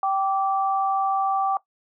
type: tone pair together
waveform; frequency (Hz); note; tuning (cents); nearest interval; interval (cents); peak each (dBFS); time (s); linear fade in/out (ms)
sine; 778.2 / 1165; G5 / D6; -13 / -14; perfect fifth; 699; -21 / -25; 0.03-1.57; 2
effects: noise-tail reverb RT60 0.1 s tail -17 dB re dry